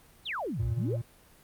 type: exponential two-way sweep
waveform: sine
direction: down then up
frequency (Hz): 4186 to 55 to 661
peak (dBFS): -31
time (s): 0.25-0.97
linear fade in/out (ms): 20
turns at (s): 0.66
type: tone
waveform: triangle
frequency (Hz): 116.54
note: A#2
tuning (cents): 0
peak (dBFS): -27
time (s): 0.59-1.02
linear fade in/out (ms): 10
effects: pink hiss -58 dBFS RMS until 1.43 s + Opus 32 kbps